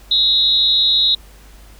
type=tone with amplitude modulation; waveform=sine; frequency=3815 Hz; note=A#7; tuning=39 cents sharp; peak=-7 dBFS; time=0.11-1.15 s; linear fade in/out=5 ms; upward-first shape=sine; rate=288 Hz; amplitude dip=95%; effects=added 50 Hz sine -40 dBFS peak until 1.79 s + pink hiss -47 dBFS RMS until 1.79 s